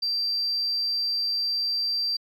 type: tone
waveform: sine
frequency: 4699 Hz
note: D8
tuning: in tune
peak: -22 dBFS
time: 0.02-2.17 s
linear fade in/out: 10 ms
effects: tanh soft clip ceiling -19 dBFS + MP3 96 kbps